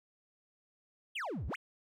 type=exponential two-way sweep; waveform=triangle; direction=down then up; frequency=3397 to 55 to 3397 Hz; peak=-34 dBFS; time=1.15-1.56 s; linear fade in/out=10 ms; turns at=1.47 s; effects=none